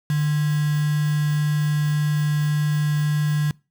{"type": "tone with quantisation", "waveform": "sine", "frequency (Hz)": 149.7, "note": "D3", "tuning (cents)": 33, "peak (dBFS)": -18, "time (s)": [0.1, 3.51], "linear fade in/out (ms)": 2, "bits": 5, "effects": ["noise-tail reverb RT60 0.3 s tail -24 dB re dry"]}